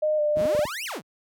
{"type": "tone with vibrato", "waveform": "sine", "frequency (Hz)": 605, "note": "D#5", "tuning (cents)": -49, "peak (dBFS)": -20, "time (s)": [0.02, 0.65], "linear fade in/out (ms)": 10, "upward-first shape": "square", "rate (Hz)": 3, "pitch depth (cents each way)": 21}
{"type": "exponential two-way sweep", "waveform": "sawtooth", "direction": "up then down", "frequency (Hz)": [129.3, 3136, 129.3], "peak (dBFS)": -27, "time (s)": [0.35, 1.02], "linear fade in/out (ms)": 50, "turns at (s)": 0.85}
{"type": "clicks", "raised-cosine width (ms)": 3, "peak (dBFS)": -21, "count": 6, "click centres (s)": [0.371, 0.411, 0.454, 0.549, 0.591, 0.653]}
{"effects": ["high-pass 60 Hz 12 dB/octave"]}